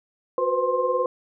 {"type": "tone cluster", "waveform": "sine", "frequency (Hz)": [364.8, 492.9, 512, 1056], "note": ["F#4", "B4", "C5", "C6"], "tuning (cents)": [-24, -3, -38, 16], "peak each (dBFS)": [-30, -26, -23, -26], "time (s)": [0.38, 1.06], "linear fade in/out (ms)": 2, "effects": []}